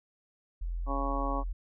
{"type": "tone", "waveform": "sine", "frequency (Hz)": 42.89, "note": "F1", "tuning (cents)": -31, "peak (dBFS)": -31, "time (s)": [0.61, 1.53], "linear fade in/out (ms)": 10}
{"type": "harmonic tone", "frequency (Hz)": 138.59, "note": "C#3", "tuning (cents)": 0, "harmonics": [2, 3, 4, 5, 6, 7, 8], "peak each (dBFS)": [-36, -45, -38, -41, -39, -40, -35], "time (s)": [0.86, 1.44], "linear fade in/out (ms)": 50}
{"effects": []}